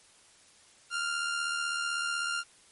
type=tone with amplitude modulation; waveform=sawtooth; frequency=1396.9 Hz; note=F6; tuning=in tune; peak=-24 dBFS; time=0.9-2.44 s; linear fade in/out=50 ms; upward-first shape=sine; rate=76 Hz; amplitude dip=45%; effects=white hiss -59 dBFS RMS until 2.71 s + MP3 48 kbps